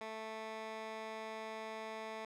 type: tone with band-pass filter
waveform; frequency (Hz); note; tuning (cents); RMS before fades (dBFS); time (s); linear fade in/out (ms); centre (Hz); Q
15% pulse; 220; A3; 0; -45; 0.01-2.25; 2; 1400; 0.61
effects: none